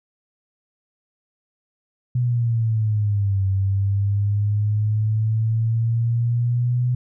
sine exponential two-way sweep, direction down then up, 124.5 to 96 to 124.5 Hz, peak -17 dBFS, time 2.15-6.95 s, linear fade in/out 5 ms, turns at 3.46 s, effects none

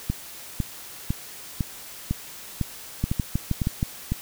two click trains, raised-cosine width 5 ms, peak -11 / -10 dBFS, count 9 / 6, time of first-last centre 0.1-4.12 / 3.04-3.829 s, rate 1.99 / 6.34 Hz, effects white hiss -41 dBFS RMS until 4.21 s

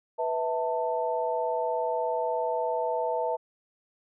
sine tone cluster, 493.3 / 650 / 890 Hz, B4 / E5 / A5, -2 / -24 / +20 cents, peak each -30 dBFS, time 0.18-3.37 s, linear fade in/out 20 ms, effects none

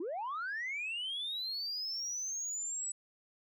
sine linear sweep, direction up, 302.7 to 7930 Hz, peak -34 dBFS, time 0-2.92 s, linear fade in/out 5 ms, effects tanh soft clip ceiling -33 dBFS

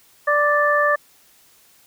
harmonic tone, 587.3 Hz, D5, in tune, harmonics 1 / 2 / 3, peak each -19 / -19 / -19 dBFS, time 0.27-0.96 s, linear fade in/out 10 ms, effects white hiss -54 dBFS RMS until 1.86 s

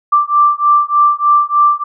sine beating tone pair, 1174.7 / 1178 Hz, D6 / D6, 0 / +5 cents, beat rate 3.3 Hz, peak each -11 dBFS, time 0.12-1.84 s, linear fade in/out 10 ms, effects none

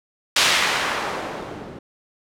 blue noise with low-pass filter sweep, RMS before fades -23 dBFS, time 0.36-1.79 s, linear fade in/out 5 ms, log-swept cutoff 3700 to 290 Hz, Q 0.77, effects none

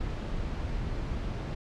brown noise, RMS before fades -33 dBFS, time 0-1.55 s, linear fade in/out 10 ms, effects low-pass 5000 Hz 12 dB/octave

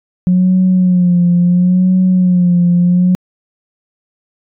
sine tone with vibrato, 180 Hz, F#3, 47 cents flat, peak -6 dBFS, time 0.27-3.15 s, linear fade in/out 0 ms, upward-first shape sine, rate 0.73 Hz, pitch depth 51 cents each way, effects tanh soft clip ceiling -3 dBFS

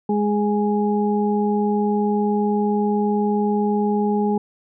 harmonic tone, 207.7 Hz, G#3, in tune, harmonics 1 / 2 / 4, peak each -19 / -22 / -25 dBFS, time 0.09-4.38 s, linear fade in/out 5 ms, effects none

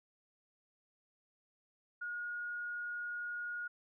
sine tone with frequency modulation, 1438 Hz, F#6, 50 cents flat, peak -38 dBFS, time 2.01-3.68 s, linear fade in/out 10 ms, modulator 31.4 Hz, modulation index 0.21, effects none

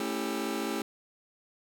sawtooth chord, A dominant seventh, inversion none, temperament just, 220 / 275 / 330 / 396 Hz, A3 / C#4 / E4 / G4, 0 / -14 / +2 / +18 cents, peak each -32 dBFS, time 0-0.82 s, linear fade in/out 2 ms, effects none

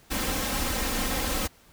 pink noise with comb filter, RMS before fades -28 dBFS, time 0.1-1.48 s, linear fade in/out 20 ms, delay 3.8 ms, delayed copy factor +0.65, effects pink hiss -57 dBFS RMS until 1.72 s

